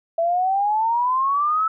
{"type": "exponential sweep", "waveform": "sine", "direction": "up", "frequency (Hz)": [659.3, 1321], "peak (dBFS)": -17, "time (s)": [0.18, 1.68], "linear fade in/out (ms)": 5, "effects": []}